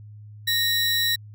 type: tone pair together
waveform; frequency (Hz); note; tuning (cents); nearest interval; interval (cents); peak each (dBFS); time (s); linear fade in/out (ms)
45% pulse; 1851 / 3922; A#6 / B7; -13 / -13; octave + minor second; 1300; -25 / -22; 0.47-1.16; 10
effects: added 105 Hz sine -40 dBFS peak until 1.34 s